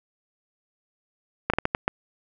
slowing click train, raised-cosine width 0.5 ms, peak -6 dBFS, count 6, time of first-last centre 1.5-1.879 s, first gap 36 ms, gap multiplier 1.38, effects none

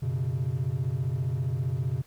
triangle chord, F# suspended fourth, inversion none, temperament equal, 92.5 / 123.47 / 138.59 Hz, F#2 / B2 / C#3, 0 / 0 / 0 cents, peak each -32 / -26 / -27 dBFS, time 0.02-2.02 s, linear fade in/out 10 ms, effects tanh soft clip ceiling -19 dBFS + pink hiss -59 dBFS RMS until 2.06 s

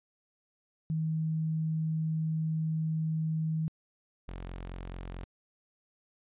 sine / sawtooth tone pair in turn, 158.8 / 44.56 Hz, D#3 / F1, +36 / +36 cents, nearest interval octave + minor seventh, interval 2200 cents, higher first, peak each -28 / -35 dBFS, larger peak first, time 0.9-3.68 / 4.28-5.24 s, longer first, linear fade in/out 0 ms, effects resampled to 8000 Hz

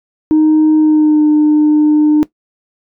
sine tone with pitch glide, 310.1 to 302.1 Hz, D#4 to D4, -6 to +49 cents, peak -4 dBFS, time 0.31-2.23 s, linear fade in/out 0 ms, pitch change -45 cents, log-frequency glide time 0.77-1.25 s, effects noise-tail reverb RT60 0.1 s tail -18 dB re dry + tanh soft clip ceiling -4 dBFS

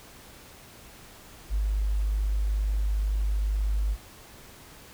sine tone, 51.1 Hz, G#1, 27 cents flat, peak -23 dBFS, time 1.49-3.97 s, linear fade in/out 50 ms, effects pink hiss -49 dBFS RMS until 4.93 s

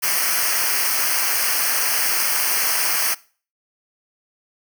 white noise with comb filter, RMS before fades -20 dBFS, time 0.02-3.15 s, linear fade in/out 20 ms, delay 0.27 ms, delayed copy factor -0.95, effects noise-tail reverb RT60 0.4 s tail -21 dB re dry

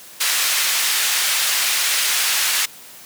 pink band-pass noise, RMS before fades -19 dBFS, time 0.2-2.66 s, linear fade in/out 10 ms, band 1900 to 16000 Hz, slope 12 dB/octave, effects white hiss -41 dBFS RMS until 3.05 s + high-pass 100 Hz 12 dB/octave

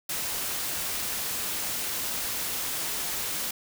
white noise, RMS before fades -31 dBFS, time 0.09-3.51 s, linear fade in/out 5 ms, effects none

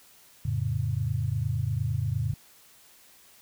sine chord, F augmented, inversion none, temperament equal, 87.31 / 110 / 138.59 Hz, F2 / A2 / C#3, 0 / 0 / 0 cents, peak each -32 / -28 / -30 dBFS, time 0.45-2.34 s, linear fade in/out 5 ms, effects white hiss -56 dBFS RMS until 3.41 s

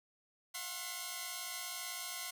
5% pulse tone cluster, 677 / 732 / 1069 / 2028 Hz, E5 / F#5 / C6 / B6, +46 / -19 / +37 / +45 cents, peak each -39 / -35 / -32 / -37 dBFS, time 0.54-2.31 s, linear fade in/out 10 ms, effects none

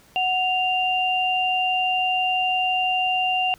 sine tone pair together, 740 / 2786 Hz, F#5 / F7, 0 / -5 cents, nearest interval octave + major seventh, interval 2295 cents, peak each -22 dBFS, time 0.16-3.54 s, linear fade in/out 0 ms, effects pink hiss -54 dBFS RMS until 3.58 s

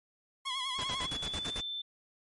sawtooth tone with vibrato, 1046.5 Hz, C6, in tune, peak -33 dBFS, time 0.45-1.07 s, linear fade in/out 10 ms, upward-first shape sine, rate 10 Hz, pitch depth 86 cents each way
sine tone with pitch glide, 3323 to 3541 Hz, G#7 to A7, 0 to +10 cents, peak -35 dBFS, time 0.46-1.82 s, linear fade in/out 10 ms, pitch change +110 cents, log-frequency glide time 0.93-1.52 s
pink noise with tremolo, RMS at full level -39 dBFS, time 0.78-1.61 s, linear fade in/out 10 ms, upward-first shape square, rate 9 Hz, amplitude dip 80%
effects MP3 48 kbps

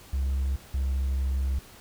triangle tone pair in turn, 67.3 / 66.68 Hz, C2 / C2, +49 / +33 cents, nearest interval unison, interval 16 cents, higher first, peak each -21 dBFS, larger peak neither, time 0.13-0.56 / 0.74-1.59 s, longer second, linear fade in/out 5 ms, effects tanh soft clip ceiling -19 dBFS + pink hiss -50 dBFS RMS until 1.8 s

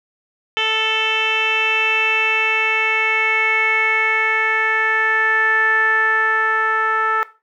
10% pulse tone with low-pass filter sweep, 440 Hz, A4, in tune, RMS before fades -17 dBFS, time 0.57-7.23 s, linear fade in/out 0 ms, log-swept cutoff 3100 to 1500 Hz, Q 5.9, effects noise-tail reverb RT60 0.3 s tail -17 dB re dry

